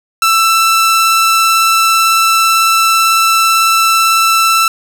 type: tone with vibrato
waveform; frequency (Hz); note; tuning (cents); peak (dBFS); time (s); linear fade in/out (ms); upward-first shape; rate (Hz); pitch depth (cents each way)
sawtooth; 1330; E6; +15; -4; 0.22-4.68; 2; sine; 18; 9
effects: none

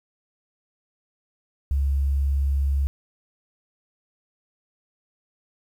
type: tone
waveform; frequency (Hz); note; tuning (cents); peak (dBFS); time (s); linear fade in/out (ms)
sine; 69.3; C#2; 0; -19; 1.71-2.87; 0
effects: 9-bit

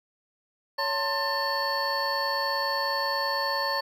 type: tone cluster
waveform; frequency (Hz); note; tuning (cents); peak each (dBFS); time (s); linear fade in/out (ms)
triangle; 560 / 898 / 1055 / 1784 / 4445; C#5 / A5 / C6 / A6 / C#8; +18 / +35 / +14 / +23 / +4; -30; 0.78-3.81; 10
effects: none

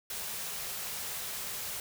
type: band-stop noise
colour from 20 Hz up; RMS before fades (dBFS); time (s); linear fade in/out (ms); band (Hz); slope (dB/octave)
white; -38; 0.1-1.8; 2; 240 to 360; 96
effects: none

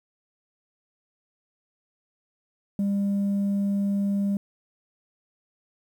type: tone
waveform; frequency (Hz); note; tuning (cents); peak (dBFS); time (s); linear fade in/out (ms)
sine; 200; G3; +35; -19; 2.79-4.37; 2
effects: tanh soft clip ceiling -21 dBFS + 9-bit

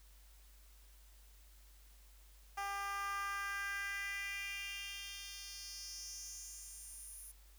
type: tone with high-pass filter sweep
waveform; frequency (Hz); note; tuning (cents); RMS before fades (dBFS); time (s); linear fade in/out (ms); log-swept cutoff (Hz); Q
10% pulse; 398.8; G4; +30; -44; 2.57-7.32; 10; 860 to 11000; 3.2
effects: added 50 Hz sine -59 dBFS peak until 7.58 s + white hiss -67 dBFS RMS until 7.58 s

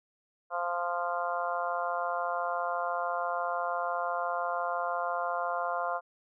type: harmonic tone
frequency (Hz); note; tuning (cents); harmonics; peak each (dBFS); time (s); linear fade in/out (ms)
174.1; F3; -5; 3 / 4 / 5 / 6 / 7 / 8; -37 / -33 / -41 / -35 / -38 / -38; 0.5-6.01; 50
effects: none

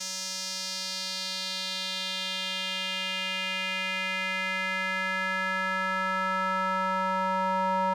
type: tone with band-pass filter sweep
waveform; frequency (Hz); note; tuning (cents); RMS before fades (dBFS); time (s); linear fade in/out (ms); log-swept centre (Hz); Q
square; 188; F#3; +28; -30; 0-7.94; 10; 5900 to 950; 2.8
effects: none

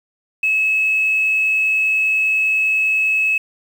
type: tone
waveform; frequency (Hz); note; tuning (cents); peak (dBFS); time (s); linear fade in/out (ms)
sine; 2585; E7; -34; -13; 0.43-3.38; 5
effects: tanh soft clip ceiling -9 dBFS + 7-bit

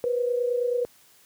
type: tone pair together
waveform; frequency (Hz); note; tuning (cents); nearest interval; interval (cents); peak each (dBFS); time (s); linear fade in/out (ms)
sine; 484 / 513.3; B4 / C5; -35 / -33; minor second; 102; -23 / -30; 0.04-0.85; 0
effects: white hiss -57 dBFS RMS until 1.25 s + high-pass 60 Hz 12 dB/octave

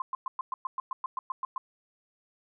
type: tone bursts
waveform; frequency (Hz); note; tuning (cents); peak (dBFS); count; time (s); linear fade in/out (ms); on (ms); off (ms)
sine; 1046; C6; -1; -29; 13; 0-1.58; 2; 20; 110
effects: none

